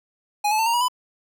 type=tone with pitch steps; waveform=square; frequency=830.6 / 861.9 / 894.3 / 928 / 963 / 999.2 Hz; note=G#5 / A5 / A5 / A#5 / B5 / B5; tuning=0 / -36 / +28 / -8 / -44 / +20 cents; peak=-19 dBFS; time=0.44-0.884 s; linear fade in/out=10 ms; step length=74 ms; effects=none